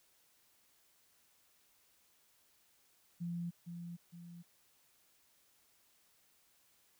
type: tone with echo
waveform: sine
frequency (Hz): 172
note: F3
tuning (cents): -26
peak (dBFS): -37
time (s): 3.2-3.51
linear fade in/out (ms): 20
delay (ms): 460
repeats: 2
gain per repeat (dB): -6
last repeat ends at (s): 4.43
effects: white hiss -71 dBFS RMS until 6.99 s